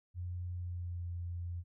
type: tone with pitch glide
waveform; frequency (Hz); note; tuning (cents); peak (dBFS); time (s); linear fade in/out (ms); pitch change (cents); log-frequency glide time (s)
sine; 88.9 to 86.97; F2 to F2; +31 to -7; -37; 0.14-1.64; 50; -38; 0.55-1.06
effects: none